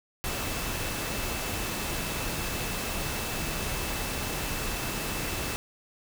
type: tone in noise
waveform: sine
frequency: 2637 Hz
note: E7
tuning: in tune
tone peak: -42 dBFS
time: 0.24-5.56 s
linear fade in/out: 0 ms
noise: pink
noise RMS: -32 dBFS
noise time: 0.24-5.56 s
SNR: -13 dB
effects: none